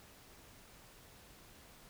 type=silence; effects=pink hiss -59 dBFS RMS until 1.89 s